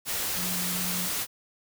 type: tone in noise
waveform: sine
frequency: 180 Hz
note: F#3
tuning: 47 cents flat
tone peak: -34 dBFS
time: 0.35-1.1 s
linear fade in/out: 50 ms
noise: white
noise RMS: -30 dBFS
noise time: 0.05-1.27 s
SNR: -7 dB
effects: none